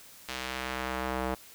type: tone with band-pass filter sweep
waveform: square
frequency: 64.2 Hz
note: C2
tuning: 32 cents flat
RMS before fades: -34 dBFS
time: 0.28-1.35 s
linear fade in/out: 10 ms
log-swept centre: 3500 to 740 Hz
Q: 0.76
effects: white hiss -52 dBFS RMS until 1.54 s